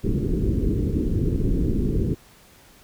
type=low-pass noise; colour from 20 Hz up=pink; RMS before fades=-22 dBFS; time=0.03-2.15 s; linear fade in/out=20 ms; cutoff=420 Hz; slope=48 dB/octave; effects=pink hiss -52 dBFS RMS until 2.83 s